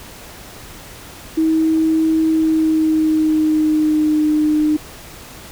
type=tone with pitch glide; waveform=sine; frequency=319.3 to 304.5 Hz; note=D#4 to D#4; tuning=+45 to -37 cents; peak=-12 dBFS; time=1.37-4.77 s; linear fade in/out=10 ms; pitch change=-82 cents; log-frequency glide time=2.27-4.27 s; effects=pink hiss -37 dBFS RMS until 5.51 s